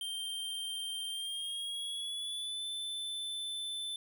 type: tone with pitch glide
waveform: square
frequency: 3158 to 3524 Hz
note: G7 to A7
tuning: +12 to +2 cents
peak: -37 dBFS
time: 0.01-3.96 s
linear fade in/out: 2 ms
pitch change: +190 cents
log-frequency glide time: 1.09-2.65 s
effects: none